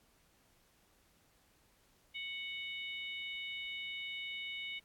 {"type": "harmonic tone", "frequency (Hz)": 740, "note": "F#5", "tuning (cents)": 0, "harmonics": [3, 4, 5], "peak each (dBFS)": [-42, -45, -48], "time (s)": [2.14, 4.8], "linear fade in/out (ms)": 20, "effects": ["pink hiss -70 dBFS RMS until 4.84 s", "AAC 64 kbps"]}